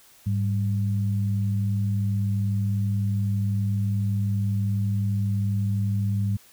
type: tone pair together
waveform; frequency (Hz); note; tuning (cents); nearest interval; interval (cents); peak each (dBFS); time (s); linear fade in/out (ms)
sine; 103.83 / 195.85; G#2 / G3; 0 / -1; major seventh; 1099; -22 / -29; 0.26-6.37; 10
effects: white hiss -54 dBFS RMS until 6.52 s